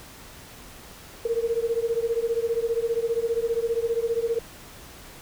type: beating tone pair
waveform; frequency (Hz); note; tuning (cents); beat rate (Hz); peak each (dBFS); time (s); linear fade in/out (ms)
sine; 456 / 471; A#4 / A#4; -38 / +18; 15; -25 / -26; 1.25-4.39; 5
effects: pink hiss -45 dBFS RMS until 5.21 s